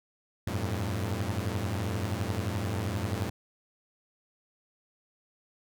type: tone cluster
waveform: sawtooth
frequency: 89.2 / 100.1 / 112.1 Hz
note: F2 / G2 / A2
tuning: +37 / +37 / +33 cents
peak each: -30 dBFS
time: 0.47-3.3 s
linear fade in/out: 5 ms
effects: none